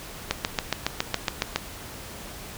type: click train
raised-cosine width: 0.2 ms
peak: -5 dBFS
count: 10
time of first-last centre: 0.31-1.56 s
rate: 7.2 Hz
effects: pink hiss -40 dBFS RMS until 2.57 s